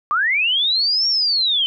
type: linear two-way sweep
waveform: sine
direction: up then down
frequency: 1136 to 5588 to 3023 Hz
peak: -15 dBFS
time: 0.11-1.66 s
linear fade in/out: 0 ms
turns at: 1.08 s
effects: none